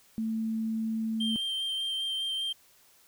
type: tone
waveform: sine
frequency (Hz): 222.4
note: A3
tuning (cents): +19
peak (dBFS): -28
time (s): 0.18-1.36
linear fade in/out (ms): 0
type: tone with vibrato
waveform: triangle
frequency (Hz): 3154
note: G7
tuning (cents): +10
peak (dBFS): -28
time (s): 1.2-2.53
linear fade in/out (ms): 10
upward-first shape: sine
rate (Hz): 5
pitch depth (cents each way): 14
effects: white hiss -61 dBFS RMS until 3.07 s